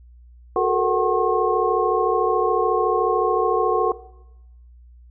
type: tone cluster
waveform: sine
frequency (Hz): 368.4 / 433.8 / 467.6 / 747 / 1079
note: F#4 / A4 / A#4 / F#5 / C#6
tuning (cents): -7 / -25 / +5 / +16 / -47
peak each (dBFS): -23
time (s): 0.56-3.92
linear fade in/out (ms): 2
effects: noise-tail reverb RT60 0.9 s tail -18 dB re dry + added 60 Hz sine -44 dBFS peak until 5.1 s